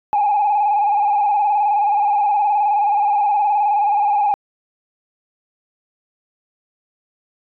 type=tone with vibrato; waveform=sine; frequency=825 Hz; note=G#5; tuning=12 cents flat; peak=-12 dBFS; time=0.13-4.34 s; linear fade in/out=0 ms; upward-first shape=square; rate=19 Hz; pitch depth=46 cents each way; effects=tanh soft clip ceiling -10 dBFS